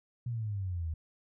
sine exponential sweep, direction down, 123.2 to 77.5 Hz, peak -32 dBFS, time 0.26-0.94 s, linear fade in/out 5 ms, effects none

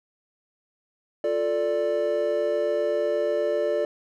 triangle chord, D minor, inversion first, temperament just, 352.4 / 440.5 / 587.3 Hz, F4 / A4 / D5, +16 / +2 / 0 cents, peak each -28 / -25 / -22 dBFS, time 1.24-3.85 s, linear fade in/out 2 ms, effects none

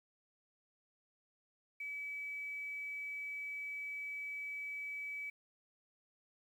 sine tone with quantisation, 2290 Hz, D7, 44 cents flat, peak -40 dBFS, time 1.8-5.3 s, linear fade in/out 5 ms, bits 11, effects none

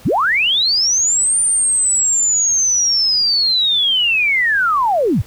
sine linear two-way sweep, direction up then down, 67.5 to 9130 to 67.5 Hz, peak -12 dBFS, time 0.05-5.22 s, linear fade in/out 10 ms, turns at 1.4 s, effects pink hiss -43 dBFS RMS until 5.26 s

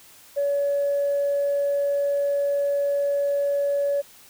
sine tone, 567 Hz, C#5, 39 cents sharp, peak -19 dBFS, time 0.36-4.02 s, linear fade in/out 20 ms, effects tanh soft clip ceiling -16 dBFS + white hiss -50 dBFS RMS until 4.29 s

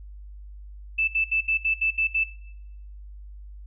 sine tone bursts, 2637 Hz, E7, in tune, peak -20 dBFS, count 8, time 0.98-2.24 s, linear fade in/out 10 ms, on 98 ms, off 68 ms, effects noise-tail reverb RT60 0.8 s tail -17 dB re dry + added 50 Hz sine -39 dBFS peak until 3.66 s

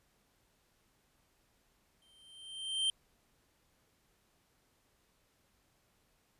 square tone with exponential growth, 3135 Hz, G7, 1 cent flat, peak -28 dBFS, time 2.02-2.9 s, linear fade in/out 1 ms, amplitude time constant 190 ms, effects pink hiss -73 dBFS RMS until 6.39 s + resampled to 32000 Hz

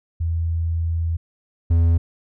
sine / triangle tone pair in turn, 82.9 / 83.57 Hz, E2 / E2, +10 / +24 cents, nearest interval unison, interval 14 cents, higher second, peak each -19 / -11 dBFS, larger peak second, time 0.2-1.17 / 1.7-1.98 s, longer first, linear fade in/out 10 ms, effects none

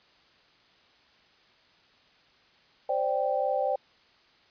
sine chord, C suspended second, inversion none, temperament equal, 523.3 / 587.3 / 784 Hz, C5 / D5 / G5, 0 / 0 / 0 cents, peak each -29 dBFS, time 2.89-3.76 s, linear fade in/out 5 ms, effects white hiss -61 dBFS RMS until 4.5 s + resampled to 11025 Hz

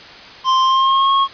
square tone with pitch glide, 1046.5 to 1092.8 Hz, C6 to C#6, 0 to -25 cents, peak -12 dBFS, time 0.44-1.28 s, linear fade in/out 50 ms, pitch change +75 cents, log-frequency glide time 0.62-1.12 s, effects white hiss -37 dBFS RMS until 1.33 s + resampled to 11025 Hz

